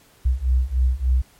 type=beating tone pair; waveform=sine; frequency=61.74 / 65.14 Hz; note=B1 / C2; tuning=0 / -7 cents; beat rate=3.4 Hz; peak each=-20 / -19 dBFS; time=0.25-1.22 s; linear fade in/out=10 ms; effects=pink hiss -54 dBFS RMS until 1.39 s + MP3 64 kbps